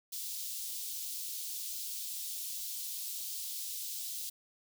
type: high-pass noise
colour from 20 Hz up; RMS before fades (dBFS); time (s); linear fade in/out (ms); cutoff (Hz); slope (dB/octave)
white; -40; 0.12-4.3; 10; 3500; 24
effects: none